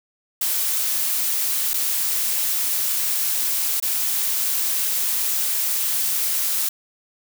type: noise with dropouts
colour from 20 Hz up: blue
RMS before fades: -22 dBFS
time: 0.41-6.69 s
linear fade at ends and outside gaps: 5 ms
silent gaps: 1.735-1.739 / 3.801-3.824 s
effects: none